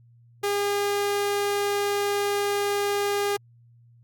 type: tone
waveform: sawtooth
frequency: 405.9 Hz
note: G#4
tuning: 40 cents flat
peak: -19 dBFS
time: 0.43-3.37 s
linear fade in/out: 10 ms
effects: added 118 Hz sine -52 dBFS peak until 4.03 s + Opus 48 kbps